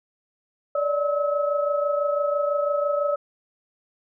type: tone cluster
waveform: sine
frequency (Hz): 577 / 603 / 1290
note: D5 / D5 / E6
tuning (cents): -31 / +46 / -38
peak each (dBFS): -22 / -28 / -28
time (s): 0.75-3.16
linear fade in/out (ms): 5
effects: none